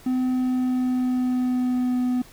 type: tone with pitch glide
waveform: triangle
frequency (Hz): 255 to 250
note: C4 to B3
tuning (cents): -44 to +21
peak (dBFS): -18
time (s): 0.06-2.22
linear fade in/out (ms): 5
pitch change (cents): -35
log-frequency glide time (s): 0.21-1.95
effects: pink hiss -49 dBFS RMS until 2.32 s